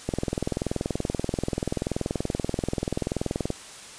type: click train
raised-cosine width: 2 ms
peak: -12 dBFS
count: 72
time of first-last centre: 0.09-3.503 s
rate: 20.8 Hz
effects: white hiss -43 dBFS RMS until 3.98 s + resampled to 22050 Hz